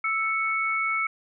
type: tone pair together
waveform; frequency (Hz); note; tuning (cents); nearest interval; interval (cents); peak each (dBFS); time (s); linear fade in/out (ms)
sine; 1318.5 / 2214; E6 / C#7; 0 / -3; major sixth; 897; -27 / -25; 0.04-1.07; 5
effects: none